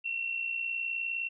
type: tone with amplitude modulation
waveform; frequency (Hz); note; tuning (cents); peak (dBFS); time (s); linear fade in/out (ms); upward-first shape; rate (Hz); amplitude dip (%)
sine; 2719; F7; -47; -28; 0.04-1.29; 20; sine; 59.7; 60
effects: none